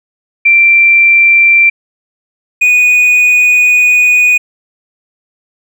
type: tone pair in turn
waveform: sine / triangle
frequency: 2355 / 2473 Hz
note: D7 / D#7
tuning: +4 / -11 cents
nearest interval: minor second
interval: 85 cents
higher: second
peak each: -3 dBFS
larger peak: neither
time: 0.45-1.7 / 2.61-4.38 s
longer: second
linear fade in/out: 10 ms
effects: none